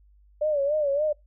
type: tone with vibrato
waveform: sine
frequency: 584 Hz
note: D5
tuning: 10 cents flat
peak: -21 dBFS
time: 0.41-1.13 s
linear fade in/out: 10 ms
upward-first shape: sine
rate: 3.5 Hz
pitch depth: 99 cents each way
effects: noise-tail reverb RT60 0.2 s tail -24 dB re dry + added 50 Hz sine -54 dBFS peak until 1.26 s